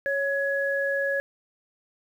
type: tone pair together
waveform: sine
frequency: 554.4 / 1680.6 Hz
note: C#5 / G#6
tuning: 0 / +20 cents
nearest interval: octave + perfect fifth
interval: 1920 cents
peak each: -26 dBFS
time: 0.06-1.2 s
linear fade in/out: 0 ms
effects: 9-bit